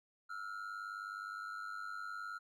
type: ring-modulated tone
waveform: triangle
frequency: 1375 Hz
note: F6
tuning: 27 cents flat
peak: -37 dBFS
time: 0.29-2.39 s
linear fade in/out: 20 ms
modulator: 49.7 Hz
effects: none